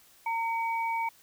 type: tone pair together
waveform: sine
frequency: 914.6 / 2269 Hz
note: A#5 / C#7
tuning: -33 / +40 cents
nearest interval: octave + major third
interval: 1573 cents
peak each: -28 / -35 dBFS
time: 0.26-1.09 s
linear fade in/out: 5 ms
effects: white hiss -59 dBFS RMS until 1.22 s